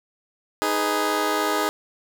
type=chord; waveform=15% pulse; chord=G# minor; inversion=second; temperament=just; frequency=311.5 / 415.3 / 498.4 Hz; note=D#4 / G#4 / B4; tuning=+2 / 0 / +16 cents; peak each=-19 / -18 / -23 dBFS; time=0.62-1.69 s; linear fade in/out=0 ms; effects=none